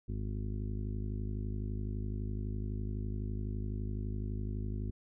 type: harmonic tone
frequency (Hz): 51.91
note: G#1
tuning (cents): 0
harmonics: 1 / 2 / 3 / 4 / 5 / 6 / 7 / 8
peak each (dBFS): -37 / -38 / -51 / -44 / -47 / -57 / -50 / -59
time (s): 0.08-4.91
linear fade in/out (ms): 10
effects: none